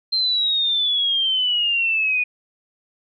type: exponential sweep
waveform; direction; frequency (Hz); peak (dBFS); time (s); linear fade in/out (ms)
sine; down; 4161 to 2458; -17; 0.12-2.24; 10
effects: none